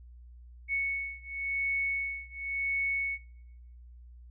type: beating tone pair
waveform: sine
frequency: 2214 / 2214.93 Hz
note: C#7 / C#7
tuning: -3 / -2 cents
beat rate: 0.93 Hz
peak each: -32 / -33 dBFS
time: 0.68-3.19 s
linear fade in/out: 50 ms
effects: noise-tail reverb RT60 1.0 s tail -23 dB re dry + added 60 Hz sine -48 dBFS peak until 4.3 s